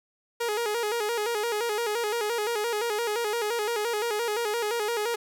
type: tone with vibrato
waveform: sawtooth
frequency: 444.7 Hz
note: A4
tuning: 18 cents sharp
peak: -22 dBFS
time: 0.4-5.16 s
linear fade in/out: 10 ms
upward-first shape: square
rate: 5.8 Hz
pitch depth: 100 cents each way
effects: none